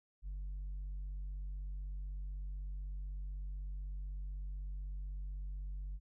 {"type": "tone with tanh clipping", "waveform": "triangle", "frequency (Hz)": 48, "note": "G1", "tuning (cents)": -36, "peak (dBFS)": -40, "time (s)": [0.22, 6], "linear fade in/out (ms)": 50, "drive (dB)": 7, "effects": []}